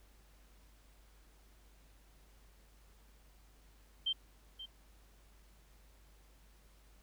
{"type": "tone with echo", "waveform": "sine", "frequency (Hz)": 3136, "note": "G7", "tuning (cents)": 0, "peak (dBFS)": -31, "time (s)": [4.06, 4.13], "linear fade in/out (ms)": 10, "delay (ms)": 530, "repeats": 1, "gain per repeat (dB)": -13, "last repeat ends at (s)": 4.66, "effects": ["added 50 Hz sine -61 dBFS peak until 7.02 s", "pink hiss -68 dBFS RMS until 7.02 s"]}